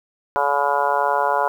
harmonic tone, 142.5 Hz, C#3, 48 cents sharp, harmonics 3 / 4 / 5 / 6 / 7 / 8 / 9 / 10, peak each -28 / -24 / -24 / -23 / -21 / -32 / -32 / -27 dBFS, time 0.36-1.48 s, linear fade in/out 0 ms, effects 8-bit

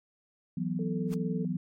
sine chord, E suspended second, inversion none, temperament equal, 164.81 / 185 / 246.9 Hz, E3 / F#3 / B3, 0 / 0 / 0 cents, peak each -33 / -32 / -35 dBFS, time 0.57-1.57 s, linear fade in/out 5 ms
sine tone with vibrato, 440 Hz, A4, in tune, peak -37 dBFS, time 0.79-1.45 s, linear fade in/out 2 ms, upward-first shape square, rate 15 Hz, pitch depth 12 cents each way
pink noise with exponential growth, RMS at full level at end -40 dBFS, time 1.06-1.14 s, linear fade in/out 0 ms, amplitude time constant 16 ms
effects MP3 64 kbps

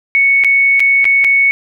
sine tone with dropouts, 2217 Hz, C#7, in tune, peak -7 dBFS, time 0.15-1.51 s, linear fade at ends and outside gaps 0 ms, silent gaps 0.438-0.446 / 0.796-0.803 / 1.044-1.053 / 1.242-1.246 s, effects none

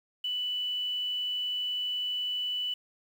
sine tone with quantisation, 2976 Hz, F#7, 9 cents sharp, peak -29 dBFS, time 0.24-2.74 s, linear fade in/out 5 ms, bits 9, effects none

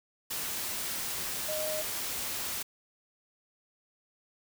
sine tone in noise, 619 Hz, D#5, 9 cents flat, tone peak -33 dBFS, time 1.48-1.82 s, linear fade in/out 10 ms, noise white, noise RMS -35 dBFS, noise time 0.3-2.63 s, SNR -1 dB, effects none

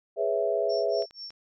sine chord, C# minor seventh, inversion second, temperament equal, 415.3 / 493.9 / 554.4 / 659.3 Hz, G#4 / B4 / C#5 / E5, 0 / 0 / 0 / 0 cents, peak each -29 / -31 / -31 / -27 dBFS, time 0.16-1.06 s, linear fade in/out 50 ms
sine tone with tremolo, 5450 Hz, F8, 43 cents flat, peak -36 dBFS, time 0.69-1.31 s, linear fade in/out 10 ms, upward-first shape sine, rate 4.1 Hz, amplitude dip 100%
clicks, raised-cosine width 0.2 ms, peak -31 dBFS, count 3, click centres 1.023 / 1.109 / 1.305 s
effects none

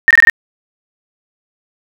sine tone bursts, 1838 Hz, A#6, 25 cents flat, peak -3 dBFS, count 5, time 0.08-0.298 s, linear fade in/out 0 ms, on 26 ms, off 22 ms, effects none

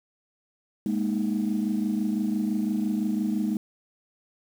sine chord, Ab suspended second, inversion none, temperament just, 207.7 / 233.6 / 311.5 Hz, Ab3 / Bb3 / Eb4, 0 / +4 / +2 cents, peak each -25 / -28 / -29 dBFS, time 0.86-3.57 s, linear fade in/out 2 ms, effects tanh soft clip ceiling -17 dBFS + 8-bit

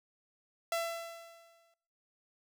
sawtooth tone with exponential decay, 671 Hz, E5, 31 cents sharp, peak -26 dBFS, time 0.72-1.74 s, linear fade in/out 2 ms, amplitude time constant 220 ms, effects noise-tail reverb RT60 0.8 s tail -23 dB re dry

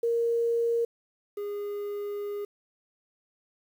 sine / triangle tone pair in turn, 466.2 / 409.7 Hz, A#4 / G#4, 0 / -24 cents, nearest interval major second, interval 224 cents, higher first, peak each -23 / -29 dBFS, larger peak first, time 0.03-0.85 / 1.37-2.45 s, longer second, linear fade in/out 5 ms, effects 9-bit

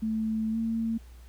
sine tone with pitch glide, 220 to 226.3 Hz, A3 to A3, 0 to +49 cents, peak -26 dBFS, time 0.02-0.98 s, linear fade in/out 10 ms, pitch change +49 cents, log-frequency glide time 0.51-0.58 s, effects added 60 Hz sine -46 dBFS peak until 1.28 s + pink hiss -60 dBFS RMS until 1.28 s

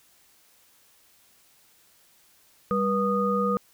sine tone cluster, 198.1 / 484.5 / 1235 Hz, G3 / B4 / D#6, +18 / -33 / -13 cents, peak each -26 dBFS, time 2.71-3.57 s, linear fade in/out 0 ms, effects white hiss -60 dBFS RMS until 3.73 s

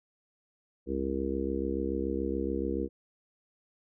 harmonic tone, 67 Hz, C2, 42 cents sharp, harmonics 1 / 3 / 4 / 5 / 6 / 7, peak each -37 / -37 / -36 / -34 / -37 / -36 dBFS, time 0.86-2.89 s, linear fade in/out 50 ms, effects none

